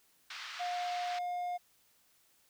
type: band-pass noise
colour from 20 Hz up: pink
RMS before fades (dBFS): -45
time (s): 0.3-1.19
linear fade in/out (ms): 5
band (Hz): 1200 to 5100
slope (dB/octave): 24
type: tone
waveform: triangle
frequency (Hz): 712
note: F5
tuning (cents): +33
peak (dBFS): -32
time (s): 0.59-1.58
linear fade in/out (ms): 20
effects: white hiss -69 dBFS RMS until 2.49 s